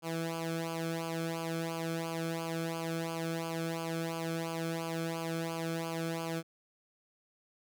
sawtooth tone with flanger, 164.8 Hz, E3, in tune, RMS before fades -36 dBFS, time 0.02-6.43 s, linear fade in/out 50 ms, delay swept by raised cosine 0.52 to 1.07 ms, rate 2.9 Hz, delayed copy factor -0.85, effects none

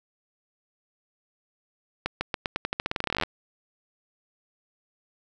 accelerating click train, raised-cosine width 0.3 ms, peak -10 dBFS, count 23, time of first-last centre 2.06-3.235 s, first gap 150 ms, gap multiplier 0.88, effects none

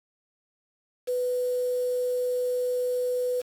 sine tone with quantisation, 496.8 Hz, B4, 10 cents sharp, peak -24 dBFS, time 1.07-3.42 s, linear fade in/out 20 ms, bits 7, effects AAC 64 kbps

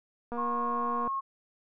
click train, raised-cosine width 1 ms, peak -24 dBFS, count 181, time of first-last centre 0.32-1.076 s, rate 238 Hz
sine tone, 1084 Hz, C#6, 39 cents flat, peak -29 dBFS, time 0.37-1.21 s, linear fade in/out 20 ms
effects none

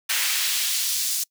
pink noise with high-pass filter sweep, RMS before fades -24 dBFS, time 0.09-1.24 s, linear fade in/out 10 ms, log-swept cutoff 2000 to 5900 Hz, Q 1, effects noise-tail reverb RT60 0.1 s tail -25 dB re dry

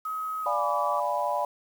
sine tone with pitch glide, 1271 to 1152.1 Hz, D#6 to D6, +36 to -34 cents, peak -29 dBFS, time 0.05-1 s, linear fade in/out 5 ms, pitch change -170 cents, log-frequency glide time 0.42-0.64 s
sine chord, D diminished seventh, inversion none, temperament equal, 587.3 / 698.5 / 830.6 / 987.8 Hz, D5 / F5 / Ab5 / Cb6, 0 / 0 / 0 / 0 cents, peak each -30 / -32 / -31 / -29 dBFS, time 0.46-1.45 s, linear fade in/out 2 ms
effects 8-bit

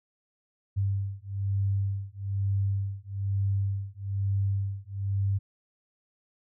sine beating tone pair, 98.1 / 99.2 Hz, G2 / G2, +2 / +21 cents, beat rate 1.1 Hz, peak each -29 / -29 dBFS, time 0.76-5.39 s, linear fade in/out 20 ms, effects none

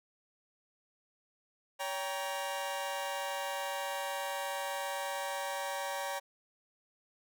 sawtooth chord, G diminished, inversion second, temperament just, 564.5 / 784 / 940.8 Hz, Db5 / G5 / Bb5, +31 / 0 / +16 cents, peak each -35 / -36 / -36 dBFS, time 1.79-6.2 s, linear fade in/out 20 ms, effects none

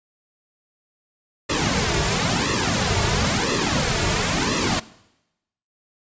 pink noise with flanger, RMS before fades -21 dBFS, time 1.49-4.8 s, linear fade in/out 10 ms, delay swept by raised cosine 1.3 to 3.9 ms, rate 0.98 Hz, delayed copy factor -0.9, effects noise-tail reverb RT60 0.9 s tail -20 dB re dry + resampled to 16000 Hz

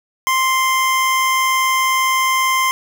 25% pulse tone, 1046.5 Hz, C6, in tune, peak -10 dBFS, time 0.27-2.71 s, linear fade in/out 0 ms, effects none

